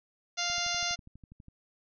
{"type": "harmonic tone", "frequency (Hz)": 698.5, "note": "F5", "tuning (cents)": 0, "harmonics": [1, 2, 3, 4, 5, 6, 7, 8, 9], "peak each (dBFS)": [-38, -38, -38, -38, -38, -38, -38, -38, -38], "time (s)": [0.37, 0.96], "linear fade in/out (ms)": 20}
{"type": "click train", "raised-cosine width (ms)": 5, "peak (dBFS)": -38, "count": 13, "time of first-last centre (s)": [0.5, 1.484], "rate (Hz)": 12.2}
{"effects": []}